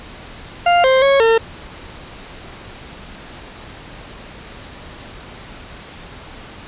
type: tone with pitch steps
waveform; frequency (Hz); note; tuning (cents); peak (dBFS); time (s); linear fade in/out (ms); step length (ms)
40% pulse; 699 / 525 / 551 / 453.3; F5 / C5 / C#5 / A#4; +1 / +6 / -11 / -48; -9; 0.66-1.38; 5; 180
effects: pink hiss -36 dBFS RMS until 6.67 s + resampled to 8000 Hz